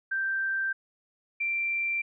sine tone pair in turn, 1568 / 2357 Hz, G6 / D7, 0 / +6 cents, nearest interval perfect fifth, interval 706 cents, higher second, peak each -26 dBFS, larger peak neither, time 0.11-0.73 / 1.4-2.02 s, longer neither, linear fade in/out 10 ms, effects none

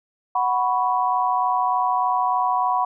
sine chord, F# suspended fourth, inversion none, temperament just, 740 / 986.7 / 1110 Hz, F#5 / B5 / C#6, 0 / -2 / +2 cents, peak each -22 / -21 / -25 dBFS, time 0.35-2.85 s, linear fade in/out 5 ms, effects none

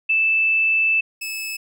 sine / sawtooth tone pair in turn, 2637 / 2605 Hz, E7 / E7, 0 / -21 cents, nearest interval unison, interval 21 cents, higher first, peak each -15 / -23 dBFS, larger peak first, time 0.09-1.01 / 1.21-1.57 s, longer first, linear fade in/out 10 ms, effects none

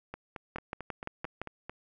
two click trains, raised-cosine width 0.5 ms, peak -20 / -24 dBFS, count 6 / 8, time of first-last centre 0.56-1.416 / 0.14-1.696 s, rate 5.84 / 4.5 Hz, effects none

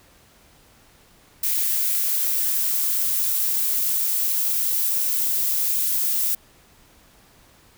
violet noise with high-pass filter sweep, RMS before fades -22 dBFS, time 1.43-6.35 s, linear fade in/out 5 ms, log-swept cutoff 1900 to 250 Hz, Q 1.6, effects pink hiss -54 dBFS RMS until 7.77 s

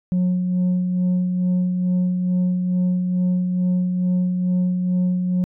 sine tone with tremolo, 181.1 Hz, F#3, 37 cents flat, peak -13 dBFS, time 0.12-5.44 s, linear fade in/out 0 ms, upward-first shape sine, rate 2.3 Hz, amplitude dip 45%, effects tanh soft clip ceiling -15 dBFS

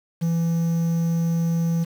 triangle tone with quantisation, 166.8 Hz, E3, 21 cents sharp, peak -17 dBFS, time 0.21-1.85 s, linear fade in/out 20 ms, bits 7, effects none

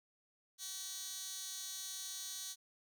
15% pulse tone with high-pass filter, 380.8 Hz, F#4, 50 cents sharp, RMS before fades -45 dBFS, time 0.58-2.56 s, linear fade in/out 50 ms, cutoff 5000 Hz, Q 1.6, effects none

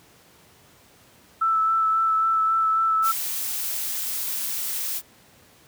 sine tone with vibrato, 1318.5 Hz, E6, in tune, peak -18 dBFS, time 1.41-3.12 s, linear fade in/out 10 ms, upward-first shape sine, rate 3.7 Hz, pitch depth 14 cents each way
blue noise, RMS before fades -28 dBFS, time 3.02-5.02 s, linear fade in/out 50 ms
effects pink hiss -54 dBFS RMS until 5.67 s + high-pass 80 Hz 12 dB/octave

